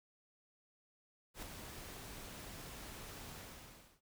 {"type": "noise with ADSR envelope", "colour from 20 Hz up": "pink", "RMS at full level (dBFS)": -45, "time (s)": [1.34, 4.01], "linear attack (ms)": 87, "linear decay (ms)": 3, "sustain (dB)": -5, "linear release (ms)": 660, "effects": []}